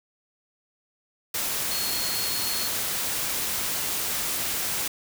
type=tone in noise; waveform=sine; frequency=4312 Hz; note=C#8; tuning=49 cents flat; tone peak=-31 dBFS; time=1.71-2.68 s; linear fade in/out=5 ms; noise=white; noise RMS=-28 dBFS; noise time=1.34-4.88 s; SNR=-6 dB; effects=none